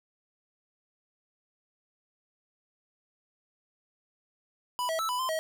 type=tone with pitch steps; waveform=square; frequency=989 / 648 / 1314 / 993 / 1037 / 637 Hz; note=B5 / E5 / E6 / B5 / C6 / D#5; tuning=+2 / -30 / -6 / +9 / -16 / +41 cents; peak=-29 dBFS; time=4.79-5.39 s; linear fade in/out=0 ms; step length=100 ms; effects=none